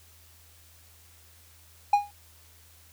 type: tone with exponential decay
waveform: triangle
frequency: 819 Hz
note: G#5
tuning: 24 cents flat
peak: -12 dBFS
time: 1.93-2.11 s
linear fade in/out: 5 ms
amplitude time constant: 38 ms
effects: added 82 Hz sine -57 dBFS peak until 2.92 s + white hiss -57 dBFS RMS until 2.92 s